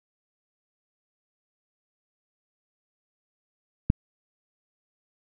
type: click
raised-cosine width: 5 ms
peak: -6 dBFS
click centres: 3.901 s
effects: none